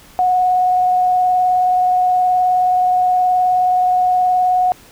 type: tone with vibrato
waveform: sine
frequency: 731 Hz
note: F#5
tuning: 21 cents flat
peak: -11 dBFS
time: 0.19-4.72 s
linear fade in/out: 0 ms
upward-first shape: sine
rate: 19 Hz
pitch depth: 12 cents each way
effects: pink hiss -44 dBFS RMS until 4.91 s